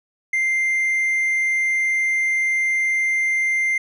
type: tone with hard clipping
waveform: sine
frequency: 2093 Hz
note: C7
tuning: in tune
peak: -18 dBFS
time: 0.33-3.78 s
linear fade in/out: 5 ms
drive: 2 dB
effects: none